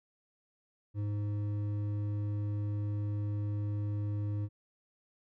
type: tone with hard clipping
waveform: triangle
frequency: 103.4 Hz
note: G#2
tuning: 7 cents flat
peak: -33 dBFS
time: 0.94-4.49 s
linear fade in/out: 50 ms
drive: 11 dB
effects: none